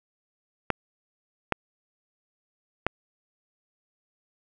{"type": "clicks", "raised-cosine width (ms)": 0.5, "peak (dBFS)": -7, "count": 3, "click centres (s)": [0.703, 1.523, 2.866], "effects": []}